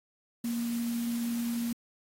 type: tone in noise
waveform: sine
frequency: 234.9 Hz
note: A#3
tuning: 13 cents sharp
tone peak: -29 dBFS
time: 0.44-1.73 s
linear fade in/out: 5 ms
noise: white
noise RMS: -44 dBFS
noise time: 0.44-1.73 s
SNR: +12 dB
effects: AAC 48 kbps